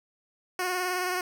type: tone with vibrato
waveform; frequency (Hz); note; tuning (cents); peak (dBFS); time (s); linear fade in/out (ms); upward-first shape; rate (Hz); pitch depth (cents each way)
10% pulse; 363.6; F#4; -30; -19; 0.59-1.21; 2; sine; 19; 32
effects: none